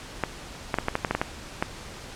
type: clicks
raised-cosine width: 0.5 ms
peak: -8 dBFS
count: 10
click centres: 0.237 / 0.742 / 0.786 / 0.884 / 0.954 / 1.048 / 1.11 / 1.15 / 1.215 / 1.625 s
effects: pink hiss -41 dBFS RMS until 2.15 s + low-pass 8000 Hz 12 dB/octave